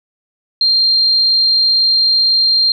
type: tone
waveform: sine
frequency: 4186 Hz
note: C8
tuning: in tune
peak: -9 dBFS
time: 0.61-2.72 s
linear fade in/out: 2 ms
effects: none